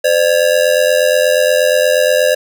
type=ring-modulated tone; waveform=square; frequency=557 Hz; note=C#5; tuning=8 cents sharp; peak=-7 dBFS; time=0.04-2.35 s; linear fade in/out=10 ms; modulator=44.2 Hz; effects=none